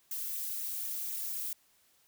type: noise with flanger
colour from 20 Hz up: violet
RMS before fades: -37 dBFS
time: 0.11-1.53 s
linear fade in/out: 2 ms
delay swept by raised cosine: 0.2 to 3.5 ms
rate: 4 Hz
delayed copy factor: -0.65
effects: white hiss -68 dBFS RMS until 2.07 s